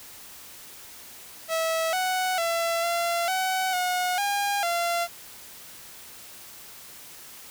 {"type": "tone with pitch steps", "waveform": "sawtooth", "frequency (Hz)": [650, 742, 672, 684, 752, 726, 809, 687], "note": ["E5", "F#5", "E5", "F5", "F#5", "F#5", "G#5", "F5"], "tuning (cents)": [-24, 5, 33, -36, 28, -33, -46, -29], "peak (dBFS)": -20, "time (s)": [1.48, 5.08], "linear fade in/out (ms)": 50, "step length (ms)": 450, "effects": ["white hiss -45 dBFS RMS until 7.5 s"]}